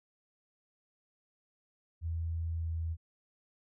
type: tone with pitch glide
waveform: sine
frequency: 82.6 to 81.89 Hz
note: E2 to E2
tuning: +4 to -11 cents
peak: -32 dBFS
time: 2.01-2.97 s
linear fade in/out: 50 ms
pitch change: -15 cents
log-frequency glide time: 2.57-2.7 s
effects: none